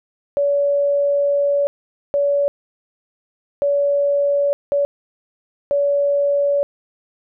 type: tone bursts at uneven times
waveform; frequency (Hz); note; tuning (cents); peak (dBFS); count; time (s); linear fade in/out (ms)
sine; 569; C#5; +45; -14; 5; 0.37-1.67 / 2.14-2.48 / 3.62-4.53 / 4.72-4.85 / 5.71-6.63; 0
effects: none